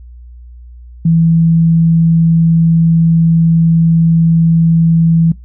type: tone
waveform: sine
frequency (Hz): 164.81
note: E3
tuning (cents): 0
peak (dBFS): -6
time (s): 1.05-5.32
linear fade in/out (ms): 5
effects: noise-tail reverb RT60 0.2 s tail -22 dB re dry + added 60 Hz sine -31 dBFS peak until 5.44 s